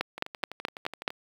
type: two click trains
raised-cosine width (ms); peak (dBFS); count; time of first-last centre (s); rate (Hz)
0.3; -10 / -22; 6 / 12; 0.01-1.078 / 0.18-1.104; 4.68 / 11.9
effects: high-pass 200 Hz 12 dB/octave + 7-bit